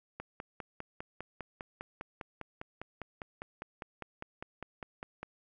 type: click train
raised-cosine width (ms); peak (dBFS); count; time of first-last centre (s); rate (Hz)
0.5; -25; 26; 0.2-5.23; 4.97
effects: none